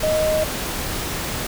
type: tone in noise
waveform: sine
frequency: 622.3 Hz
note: D#5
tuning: in tune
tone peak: -17 dBFS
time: 0.03-0.44 s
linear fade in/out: 5 ms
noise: pink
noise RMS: -26 dBFS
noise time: 0-1.47 s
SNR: +6 dB
effects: none